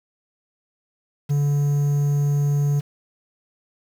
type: tone with quantisation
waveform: triangle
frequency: 144 Hz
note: D3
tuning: 34 cents flat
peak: -15 dBFS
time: 1.29-2.81 s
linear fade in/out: 20 ms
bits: 7
effects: none